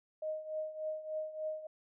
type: tone with tremolo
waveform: sine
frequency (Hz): 622.3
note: D#5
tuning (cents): 0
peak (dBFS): -33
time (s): 0.22-1.67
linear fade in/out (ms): 5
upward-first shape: triangle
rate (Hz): 3.4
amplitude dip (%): 80
effects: none